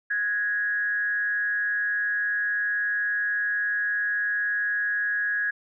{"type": "tone with frequency modulation", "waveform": "sine", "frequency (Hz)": 1661.2, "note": "G#6", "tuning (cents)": 0, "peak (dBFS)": -23, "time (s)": [0.1, 5.51], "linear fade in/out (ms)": 10, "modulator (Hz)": 197, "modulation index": 0.41, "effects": []}